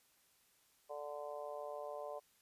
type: harmonic tone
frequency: 146.83 Hz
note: D3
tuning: in tune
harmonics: 3 / 4 / 5 / 6 / 7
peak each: -50 / -45 / -50 / -57 / -52 dBFS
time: 0.89-2.2 s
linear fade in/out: 20 ms
effects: white hiss -72 dBFS RMS until 2.41 s + resampled to 32000 Hz